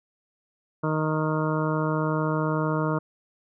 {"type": "harmonic tone", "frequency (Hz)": 155.56, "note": "D#3", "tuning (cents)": 0, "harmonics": [1, 2, 3, 4, 6, 7, 8, 9], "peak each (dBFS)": [-26, -29, -31, -32, -34, -34, -35, -36], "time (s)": [0.83, 2.99], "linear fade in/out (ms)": 10, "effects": []}